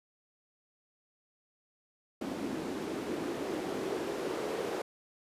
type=noise with band-pass filter sweep; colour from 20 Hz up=white; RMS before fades=-36 dBFS; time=2.21-4.82 s; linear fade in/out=5 ms; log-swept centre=270 to 430 Hz; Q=2.7; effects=resampled to 32000 Hz